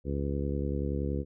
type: harmonic tone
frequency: 70.5 Hz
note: C#2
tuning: 30 cents sharp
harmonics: 1 / 2 / 3 / 4 / 5 / 6 / 7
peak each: -32 / -35 / -37 / -38 / -39 / -40 / -40 dBFS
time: 0.04-1.25 s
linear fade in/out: 50 ms
effects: none